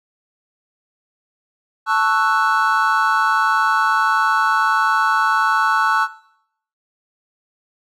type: chord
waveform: triangle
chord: F# minor seventh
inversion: first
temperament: equal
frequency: 880 / 1108.7 / 1318.5 / 1480 Hz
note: A5 / C#6 / E6 / F#6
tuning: 0 / 0 / 0 / 0 cents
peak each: -18 dBFS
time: 1.86-6.08 s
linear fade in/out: 50 ms
effects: noise-tail reverb RT60 0.7 s tail -18 dB re dry